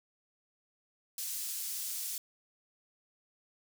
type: high-pass noise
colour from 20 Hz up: pink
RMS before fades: -38 dBFS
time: 1.18-2.18 s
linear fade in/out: 2 ms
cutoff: 6600 Hz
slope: 12 dB/octave
effects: none